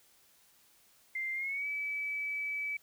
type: tone with pitch glide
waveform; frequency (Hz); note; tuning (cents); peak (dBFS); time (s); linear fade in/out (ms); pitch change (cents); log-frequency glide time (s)
sine; 2093 to 2296; C7 to D7; 0 to -40; -33; 1.15-2.77; 5; +160; 1.34-1.67
effects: white hiss -65 dBFS RMS until 2.82 s